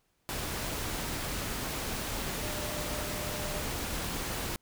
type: tone in noise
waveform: sine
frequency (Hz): 600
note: D5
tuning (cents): +37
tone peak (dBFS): -42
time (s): 2.43-3.62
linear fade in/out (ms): 0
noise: pink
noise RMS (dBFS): -35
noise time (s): 0.29-4.56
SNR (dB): -10
effects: pink hiss -74 dBFS RMS until 4.61 s